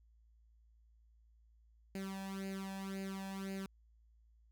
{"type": "tone with flanger", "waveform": "sawtooth", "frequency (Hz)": 193.5, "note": "G3", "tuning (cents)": -22, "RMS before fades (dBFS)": -43, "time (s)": [1.95, 3.66], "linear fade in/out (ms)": 2, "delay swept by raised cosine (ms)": [0.43, 1.2], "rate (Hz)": 1.9, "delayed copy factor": 0.8, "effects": ["added 56 Hz sine -64 dBFS peak until 4.51 s"]}